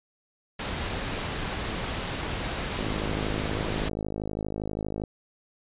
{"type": "noise", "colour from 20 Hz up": "pink", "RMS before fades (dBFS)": -31, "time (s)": [0.59, 3.89], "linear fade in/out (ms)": 5}
{"type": "click train", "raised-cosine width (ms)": 2, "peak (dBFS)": -18, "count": 119, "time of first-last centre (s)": [2.79, 5.038], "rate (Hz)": 52.5}
{"effects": ["resampled to 8000 Hz"]}